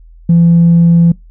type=tone with tanh clipping; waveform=triangle; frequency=169.2 Hz; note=E3; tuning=45 cents sharp; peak=-4 dBFS; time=0.29-1.12 s; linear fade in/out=5 ms; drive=5 dB; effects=noise-tail reverb RT60 0.2 s tail -24 dB re dry + added 41 Hz sine -35 dBFS peak until 1.3 s